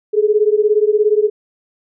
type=beating tone pair; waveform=sine; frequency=415.3 / 432.3 Hz; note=G#4 / A4; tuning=0 / -31 cents; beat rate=17 Hz; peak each=-13 / -14 dBFS; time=0.13-1.3 s; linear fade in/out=20 ms; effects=none